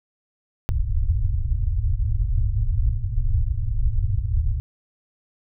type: low-pass noise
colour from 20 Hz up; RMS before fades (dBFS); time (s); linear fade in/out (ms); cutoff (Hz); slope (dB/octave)
pink; -21; 0.69-4.6; 0; 120; 96
effects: none